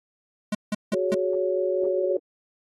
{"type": "tone bursts", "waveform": "square", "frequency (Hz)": 209.9, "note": "G#3", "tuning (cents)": 19, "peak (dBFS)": -23, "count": 4, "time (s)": [0.52, 1.146], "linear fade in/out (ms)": 5, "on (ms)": 29, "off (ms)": 170}
{"type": "chord", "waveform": "sine", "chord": "F# suspended second", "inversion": "none", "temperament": "equal with one note detuned", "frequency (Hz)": [370, 415.3, 560.2], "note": ["F#4", "G#4", "C#5"], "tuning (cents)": [0, 0, 18], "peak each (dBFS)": [-25, -30, -25], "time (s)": [0.93, 2.17], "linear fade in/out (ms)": 5}
{"effects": ["AAC 32 kbps"]}